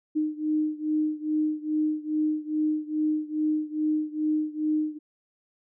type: beating tone pair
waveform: sine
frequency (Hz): 306.2 / 308.6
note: D#4 / D#4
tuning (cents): -28 / -14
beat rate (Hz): 2.4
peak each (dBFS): -26 / -28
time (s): 0.15-4.99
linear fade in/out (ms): 20
effects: none